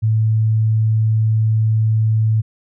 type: tone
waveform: sine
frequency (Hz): 110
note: A2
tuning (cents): 0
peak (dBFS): -12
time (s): 0.02-2.42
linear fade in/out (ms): 20
effects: none